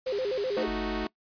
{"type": "noise", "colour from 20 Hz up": "white", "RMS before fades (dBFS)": -38, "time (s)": [0.06, 0.64], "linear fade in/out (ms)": 10}
{"type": "tone with vibrato", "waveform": "sine", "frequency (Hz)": 458, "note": "A#4", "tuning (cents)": -31, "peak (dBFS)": -27, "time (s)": [0.06, 0.66], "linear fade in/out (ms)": 10, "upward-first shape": "square", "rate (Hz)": 7.9, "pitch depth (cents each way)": 210}
{"type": "chord", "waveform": "sawtooth", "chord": "D# diminished", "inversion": "second", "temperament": "equal", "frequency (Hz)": [220, 311.1, 370], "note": ["A3", "D#4", "F#4"], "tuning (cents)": [0, 0, 0], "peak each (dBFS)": -30, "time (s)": [0.57, 1.07], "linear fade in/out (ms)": 2}
{"type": "tone", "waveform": "sine", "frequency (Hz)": 48, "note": "G1", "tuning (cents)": -36, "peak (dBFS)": -36, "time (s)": [0.67, 1.05], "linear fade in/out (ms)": 10}
{"effects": ["noise-tail reverb RT60 0.1 s tail -22 dB re dry", "resampled to 11025 Hz"]}